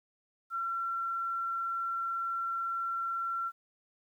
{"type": "tone", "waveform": "sine", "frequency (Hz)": 1359, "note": "F6", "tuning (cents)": -48, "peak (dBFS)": -31, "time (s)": [0.5, 3.52], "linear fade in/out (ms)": 50, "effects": ["11-bit"]}